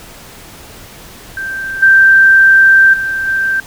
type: tone with level steps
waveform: sine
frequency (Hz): 1568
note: G6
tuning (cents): 0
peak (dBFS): -18 / -3 / -14 / -11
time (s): 1.37-3.6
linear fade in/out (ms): 2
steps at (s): 1.82 / 2.93 / 3.27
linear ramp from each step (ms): 10
effects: pink hiss -35 dBFS RMS until 3.66 s